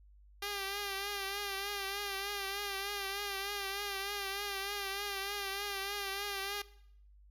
5% pulse tone with vibrato, 398.7 Hz, G4, 29 cents sharp, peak -25 dBFS, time 0.42-6.62 s, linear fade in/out 5 ms, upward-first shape triangle, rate 3.3 Hz, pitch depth 57 cents each way, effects noise-tail reverb RT60 0.7 s tail -19 dB re dry + added 50 Hz sine -57 dBFS peak until 7.3 s

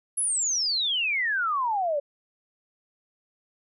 sine exponential sweep, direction down, 11000 to 554.4 Hz, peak -23 dBFS, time 0.17-2 s, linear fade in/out 10 ms, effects none

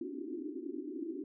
pink band-pass noise, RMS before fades -41 dBFS, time 0.01-1.24 s, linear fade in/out 2 ms, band 260 to 380 Hz, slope 96 dB/octave, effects none

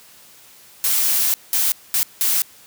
blue noise bursts at uneven times, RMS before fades -18 dBFS, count 4, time 0.84-1.34 / 1.53-1.72 / 1.94-2.03 / 2.21-2.42 s, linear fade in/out 0 ms, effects white hiss -47 dBFS RMS until 2.66 s + high-pass 60 Hz 12 dB/octave

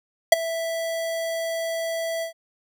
square tone with ADSR envelope, 659.3 Hz, E5, in tune, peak -7 dBFS, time 0.32-2.33 s, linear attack 5 ms, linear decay 18 ms, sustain -19 dB, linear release 110 ms, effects none

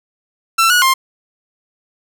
sawtooth tone with pitch steps, 1341 / 1458 / 1057 Hz, E6 / F#6 / C6, +29 / -26 / +17 cents, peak -6 dBFS, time 0.58-0.94 s, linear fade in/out 10 ms, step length 120 ms, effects none

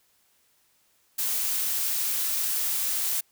blue noise, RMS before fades -27 dBFS, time 1.18-3.21 s, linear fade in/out 10 ms, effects white hiss -66 dBFS RMS until 3.31 s

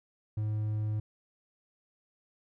triangle tone, 107 Hz, A2, 48 cents flat, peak -27 dBFS, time 0.37-1 s, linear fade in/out 5 ms, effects none

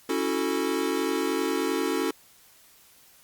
square chord, F# minor seventh, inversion second, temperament equal with one note detuned, 277.2 / 327 / 370 / 440 Hz, C#4 / E4 / F#4 / A4, 0 / -14 / 0 / 0 cents, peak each -31 dBFS, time 0.09-2.11 s, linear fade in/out 5 ms, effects white hiss -56 dBFS RMS until 3.23 s + Opus 48 kbps

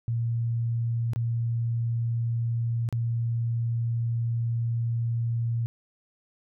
sine tone with dropouts, 116.54 Hz, A#2, in tune, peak -24 dBFS, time 0.08-5.66 s, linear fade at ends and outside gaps 0 ms, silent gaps 1.134-1.16 / 2.889-2.926 s, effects none

